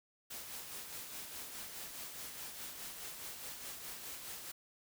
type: noise with tremolo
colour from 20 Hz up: white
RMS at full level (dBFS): -45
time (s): 0.3-4.52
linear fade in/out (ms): 10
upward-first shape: sine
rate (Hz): 4.8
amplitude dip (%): 40
effects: none